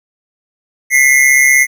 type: tone pair together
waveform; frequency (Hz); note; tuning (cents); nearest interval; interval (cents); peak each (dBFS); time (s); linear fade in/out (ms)
square; 2000 / 2136; B6 / C7; +21 / +35; minor second; 114; -10; 0.9-1.67; 50
effects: none